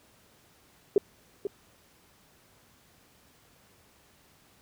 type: tone with echo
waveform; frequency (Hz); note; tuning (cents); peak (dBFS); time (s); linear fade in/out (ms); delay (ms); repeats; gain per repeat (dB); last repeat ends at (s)
sine; 402.6; G4; +46; -16; 0.96-0.98; 2; 490; 1; -11; 1.47
effects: pink hiss -61 dBFS RMS until 4.61 s + high-pass 60 Hz 12 dB/octave